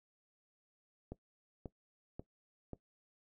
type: click train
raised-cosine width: 2 ms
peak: -30 dBFS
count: 4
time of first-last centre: 1.12-2.733 s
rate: 1.86 Hz
effects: noise-tail reverb RT60 0.1 s tail -18 dB re dry